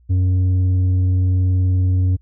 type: tone with tanh clipping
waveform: sine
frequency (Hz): 92.1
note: F#2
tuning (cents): -7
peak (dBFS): -14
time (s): 0.09-2.17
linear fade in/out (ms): 20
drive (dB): 5
effects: added 60 Hz sine -49 dBFS peak until 2.21 s